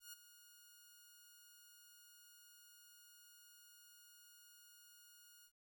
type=tone with ADSR envelope; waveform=5% pulse; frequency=1437 Hz; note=F6; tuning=49 cents sharp; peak=-38 dBFS; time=0-5.52 s; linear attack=130 ms; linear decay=13 ms; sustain=-13 dB; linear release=75 ms; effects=13-bit